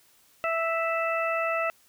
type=harmonic tone; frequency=659.3 Hz; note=E5; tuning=in tune; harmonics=1 / 2 / 3 / 4; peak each=-28 / -29 / -34 / -32 dBFS; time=0.44-1.7 s; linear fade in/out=0 ms; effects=white hiss -61 dBFS RMS until 1.88 s